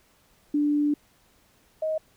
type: tone pair in turn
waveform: sine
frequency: 293.7 / 628.7 Hz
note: D4 / D#5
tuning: 0 / +18 cents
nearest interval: octave + minor second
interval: 1318 cents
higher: second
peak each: -20 / -24 dBFS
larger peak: first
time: 0.54-0.94 / 1.82-1.98 s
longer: first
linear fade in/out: 5 ms
effects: pink hiss -62 dBFS RMS until 2.16 s